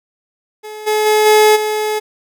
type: tone with level steps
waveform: 30% pulse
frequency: 427.2 Hz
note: G#4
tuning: 49 cents sharp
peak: -25 / -10 / -7 / -4 / -13 dBFS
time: 0.63-2 s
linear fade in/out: 20 ms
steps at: 0.86 / 1.05 / 1.25 / 1.55 s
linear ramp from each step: 20 ms
effects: none